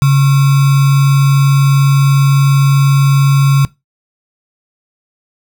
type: tone with sample-and-hold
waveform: sine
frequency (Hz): 138.59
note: C#3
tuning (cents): 0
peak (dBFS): -5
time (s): 0.02-3.65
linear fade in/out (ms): 0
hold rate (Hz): 1225
effects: noise-tail reverb RT60 0.2 s tail -20 dB re dry